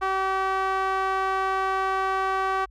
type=tone with band-pass filter; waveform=sawtooth; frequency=382.9 Hz; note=G4; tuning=41 cents flat; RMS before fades=-25 dBFS; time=0.01-2.66 s; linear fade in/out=20 ms; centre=1100 Hz; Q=2.1; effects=added 50 Hz sine -48 dBFS peak until 2.7 s